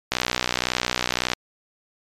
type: click train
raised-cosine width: 0.2 ms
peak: -3 dBFS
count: 76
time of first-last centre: 0.12-1.334 s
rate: 61.8 Hz
effects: MP3 96 kbps